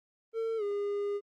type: tone with pitch glide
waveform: triangle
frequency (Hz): 451.6 to 407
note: A4 to G#4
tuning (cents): +45 to -35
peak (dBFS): -28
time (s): 0.33-1.21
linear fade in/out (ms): 50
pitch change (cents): -180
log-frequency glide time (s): 0.57-0.63
effects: Opus 32 kbps